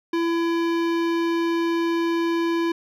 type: tone with hard clipping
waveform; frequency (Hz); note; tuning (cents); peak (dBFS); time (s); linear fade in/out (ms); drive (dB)
sine; 335.6; E4; +31; -22; 0.13-2.72; 5; 18
effects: none